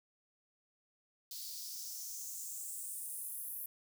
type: noise with high-pass filter sweep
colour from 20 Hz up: blue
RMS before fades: -44 dBFS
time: 1.31-3.66 s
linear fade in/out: 2 ms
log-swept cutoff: 4300 to 12000 Hz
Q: 3.6
effects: none